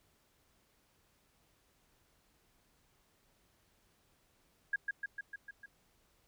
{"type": "tone with echo", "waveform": "sine", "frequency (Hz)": 1635, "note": "G#6", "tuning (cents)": -28, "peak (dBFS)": -29, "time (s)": [4.73, 4.76], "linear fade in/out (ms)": 5, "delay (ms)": 150, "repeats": 6, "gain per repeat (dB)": -3, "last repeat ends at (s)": 5.66, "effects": ["pink hiss -72 dBFS RMS until 6.27 s"]}